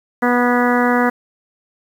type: harmonic tone with a mistuned harmonic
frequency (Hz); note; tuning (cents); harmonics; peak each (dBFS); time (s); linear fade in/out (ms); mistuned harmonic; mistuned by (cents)
244.7; B3; -16; 1 / 2 / 3 / 4 / 5 / 6 / 7 / 8; -16 / -19 / -21 / -22 / -23 / -24 / -24 / -25; 0.22-1.1; 10; 7; -20
effects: 7-bit